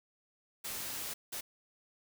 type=noise bursts at uneven times; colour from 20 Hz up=white; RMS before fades=-40 dBFS; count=2; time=0.64-1.14 / 1.32-1.41 s; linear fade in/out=10 ms; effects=none